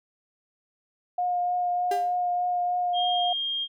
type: tone with vibrato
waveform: sine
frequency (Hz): 714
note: F5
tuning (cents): +38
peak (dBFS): -23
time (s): 1.18-3.33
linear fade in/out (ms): 5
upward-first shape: triangle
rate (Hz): 3.3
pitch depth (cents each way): 13
type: tone with exponential decay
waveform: 35% pulse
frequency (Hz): 399.3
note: G4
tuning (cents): +32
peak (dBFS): -24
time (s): 1.91-2.17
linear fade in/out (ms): 5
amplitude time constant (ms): 55
type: tone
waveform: sine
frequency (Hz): 3219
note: G7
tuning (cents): +45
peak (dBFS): -26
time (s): 2.93-3.68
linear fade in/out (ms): 50
effects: none